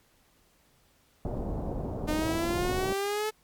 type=low-pass noise; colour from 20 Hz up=pink; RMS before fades=-33 dBFS; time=1.25-2.93 s; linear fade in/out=0 ms; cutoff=750 Hz; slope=24 dB/octave
type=exponential sweep; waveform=sawtooth; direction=up; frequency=302.1 to 435.2 Hz; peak=-24 dBFS; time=2.07-3.31 s; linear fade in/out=20 ms
effects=pink hiss -65 dBFS RMS until 3.43 s + MP3 96 kbps